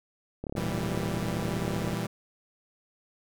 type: click train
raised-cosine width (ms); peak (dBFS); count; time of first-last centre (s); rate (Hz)
2; -21; 54; 0.44-1.933; 35.5
type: chord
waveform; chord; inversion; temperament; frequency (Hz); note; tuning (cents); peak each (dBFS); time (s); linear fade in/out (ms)
sawtooth; E diminished; second; equal; 116.54 / 164.81 / 196; Bb2 / E3 / G3; 0 / 0 / 0; -30; 0.56-2.07; 10
effects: none